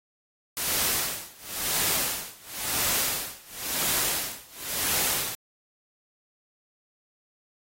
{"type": "noise with tremolo", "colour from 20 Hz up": "white", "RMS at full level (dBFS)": -25, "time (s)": [0.57, 5.35], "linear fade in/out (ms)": 0, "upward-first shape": "sine", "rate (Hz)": 0.96, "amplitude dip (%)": 95, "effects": ["AAC 48 kbps"]}